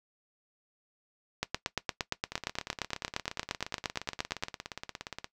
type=two click trains; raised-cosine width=0.2 ms; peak=-20 / -12 dBFS; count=51 / 27; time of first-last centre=2.32-5.244 / 1.43-4.436 s; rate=17.1 / 8.65 Hz; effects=noise-tail reverb RT60 0.1 s tail -17 dB re dry